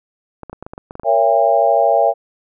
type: clicks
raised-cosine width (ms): 1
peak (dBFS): -17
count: 11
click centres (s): 0.433 / 0.497 / 0.53 / 0.626 / 0.665 / 0.735 / 0.779 / 0.909 / 0.954 / 0.997 / 1.034
type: chord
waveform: sine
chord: A# diminished seventh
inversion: none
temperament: just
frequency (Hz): 466.2 / 559.4 / 671.3 / 805.5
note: A#4 / C#5 / E5 / G5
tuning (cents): 0 / +16 / +31 / +47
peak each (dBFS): -20 / -16 / -14 / -16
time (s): 1.04-2.14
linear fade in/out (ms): 50
effects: none